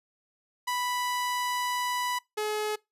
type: tone pair in turn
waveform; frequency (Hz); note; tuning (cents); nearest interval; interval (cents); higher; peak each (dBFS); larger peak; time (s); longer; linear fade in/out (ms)
sawtooth; 987.8 / 425; B5 / G#4; 0 / +40; octave + minor third; 1460; first; -24; neither; 0.67-2.19 / 2.37-2.76; first; 10
effects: noise-tail reverb RT60 0.2 s tail -24 dB re dry + resampled to 32000 Hz